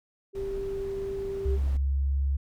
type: tone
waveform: sine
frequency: 392 Hz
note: G4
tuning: in tune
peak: -30 dBFS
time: 0.33-1.59 s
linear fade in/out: 50 ms
type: noise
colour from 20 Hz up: brown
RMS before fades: -40 dBFS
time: 0.35-1.77 s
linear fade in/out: 2 ms
type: tone with pitch glide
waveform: sine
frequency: 68.2 to 68.83 Hz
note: C#2 to C#2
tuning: -28 to -12 cents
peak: -23 dBFS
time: 1.45-2.37 s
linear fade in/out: 10 ms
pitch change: +16 cents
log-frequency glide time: 1.73-2.16 s
effects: none